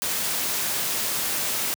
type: noise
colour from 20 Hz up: white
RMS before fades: -26 dBFS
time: 0.02-1.74 s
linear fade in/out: 0 ms
effects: high-pass 100 Hz 12 dB/octave